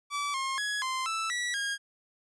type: tone with pitch steps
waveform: sawtooth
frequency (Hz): 1153 / 1070 / 1676 / 1042 / 1320 / 1943 / 1628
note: D6 / C6 / G#6 / C6 / E6 / B6 / G#6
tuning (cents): -32 / +38 / +15 / -7 / +2 / -29 / -35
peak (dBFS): -26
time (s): 0.1-1.78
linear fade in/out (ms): 50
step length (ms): 240
effects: resampled to 22050 Hz